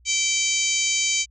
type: harmonic tone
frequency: 774 Hz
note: G5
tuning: 22 cents flat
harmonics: 3 / 4 / 5 / 6 / 7 / 8 / 9 / 10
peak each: -26 / -28 / -33 / -30 / -35 / -26 / -25 / -37 dBFS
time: 0.05-1.26 s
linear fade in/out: 50 ms
effects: added 60 Hz sine -52 dBFS peak until 1.3 s